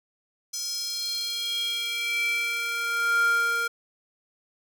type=tone with high-pass filter sweep; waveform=square; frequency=466.2 Hz; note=A#4; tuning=in tune; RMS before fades=-27 dBFS; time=0.53-3.68 s; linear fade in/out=10 ms; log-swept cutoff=5700 to 1100 Hz; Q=5.2; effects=none